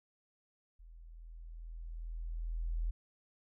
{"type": "tone with level ramp", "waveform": "sine", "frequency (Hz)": 41.2, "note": "E1", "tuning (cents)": 0, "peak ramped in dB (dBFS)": [-52, -31], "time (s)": [0.79, 2.91], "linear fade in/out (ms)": 10, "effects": []}